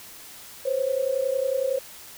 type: tone pair together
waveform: sine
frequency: 510.1 / 541 Hz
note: C5 / C#5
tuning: -44 / -42 cents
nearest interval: minor second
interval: 102 cents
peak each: -26 / -24 dBFS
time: 0.65-1.79 s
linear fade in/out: 10 ms
effects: white hiss -44 dBFS RMS until 2.17 s